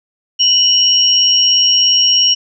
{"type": "tone pair together", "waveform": "sine", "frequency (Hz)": [2960, 5583], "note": ["F#7", "F8"], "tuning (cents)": [0, -1], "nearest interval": "major seventh", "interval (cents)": 1099, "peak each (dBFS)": -11, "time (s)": [0.39, 2.35], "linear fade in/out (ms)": 20, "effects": []}